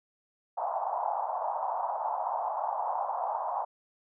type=band-pass noise; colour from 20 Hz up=white; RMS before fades=-32 dBFS; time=0.57-3.65 s; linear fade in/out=10 ms; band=670 to 970 Hz; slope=48 dB/octave; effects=none